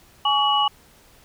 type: tone cluster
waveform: sine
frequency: 837 / 1132 / 2927 Hz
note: G#5 / C#6 / F#7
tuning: +13 / +36 / -19 cents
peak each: -21 dBFS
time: 0.25-0.68 s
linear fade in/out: 5 ms
effects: pink hiss -53 dBFS RMS until 1.24 s